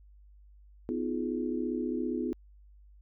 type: chord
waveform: sine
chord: F half-diminished seventh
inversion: second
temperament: just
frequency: 251.4 / 314.3 / 349.2 / 419.1 Hz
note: Cb4 / Eb4 / F4 / Ab4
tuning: +31 / +18 / 0 / +16 cents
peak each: -33 / -36 / -35 / -38 dBFS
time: 0.89-2.33 s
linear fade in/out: 0 ms
effects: added 50 Hz sine -53 dBFS peak until 3.01 s